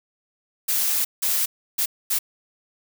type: noise bursts at uneven times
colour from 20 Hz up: blue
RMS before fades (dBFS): -22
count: 4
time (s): 0.68-1.05 / 1.22-1.46 / 1.78-1.86 / 2.1-2.19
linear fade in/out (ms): 10
effects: none